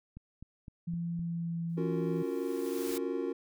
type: click train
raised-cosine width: 5 ms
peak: -33 dBFS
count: 5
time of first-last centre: 0.17-1.193 s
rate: 3.91 Hz
type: tone with pitch glide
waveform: sine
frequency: 170 to 167.56 Hz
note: F3 to E3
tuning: -46 to +29 cents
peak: -32 dBFS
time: 0.87-2.23 s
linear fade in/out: 10 ms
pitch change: -25 cents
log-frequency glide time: 1.11-1.64 s
type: noise with exponential growth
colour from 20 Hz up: white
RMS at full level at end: -40 dBFS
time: 1.69-2.98 s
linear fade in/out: 5 ms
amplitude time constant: 280 ms
type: chord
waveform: triangle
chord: Gb major seventh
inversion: second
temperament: just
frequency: 277.5 / 346.9 / 370 / 462.5 Hz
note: Db4 / F4 / Gb4 / Bb4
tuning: +2 / -12 / 0 / -14 cents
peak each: -35 dBFS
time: 1.77-3.33 s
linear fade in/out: 10 ms
effects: none